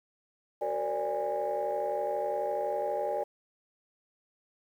sine tone cluster, 374.9 / 460.4 / 535 / 587 / 819 Hz, F#4 / A#4 / C5 / D5 / G#5, +23 / -22 / +38 / -1 / -24 cents, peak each -39 / -35 / -39 / -31 / -33 dBFS, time 0.61-3.24 s, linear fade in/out 10 ms, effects tanh soft clip ceiling -22 dBFS + 10-bit

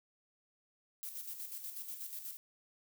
violet noise with tremolo, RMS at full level -43 dBFS, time 1.03-2.37 s, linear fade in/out 0 ms, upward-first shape square, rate 8.2 Hz, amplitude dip 50%, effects none

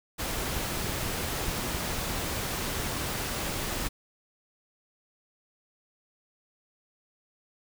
pink noise, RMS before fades -32 dBFS, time 0.18-3.89 s, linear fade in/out 20 ms
clicks, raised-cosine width 5 ms, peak -23 dBFS, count 10, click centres 0.371 / 0.567 / 0.773 / 0.845 / 0.896 / 1.06 / 1.483 / 1.748 / 2.8 / 3.497 s
effects none

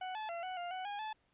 40% pulse tone with pitch steps, 743 / 865 / 681 / 742 / 701 / 745 / 817 / 867 Hz, F#5 / A5 / F5 / F#5 / F5 / F#5 / G#5 / A5, +7 / -30 / -44 / +5 / +6 / +12 / -29 / -26 cents, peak -38 dBFS, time 0.01-1.13 s, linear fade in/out 5 ms, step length 140 ms, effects pink hiss -75 dBFS RMS until 1.33 s + resampled to 8000 Hz

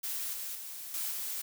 blue noise with level steps, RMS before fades -36 / -39 / -43 / -35 / -37 dBFS, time 0.03-1.42 s, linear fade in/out 10 ms, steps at 0.33 / 0.55 / 0.94 / 1.11 s, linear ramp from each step 2 ms, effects none

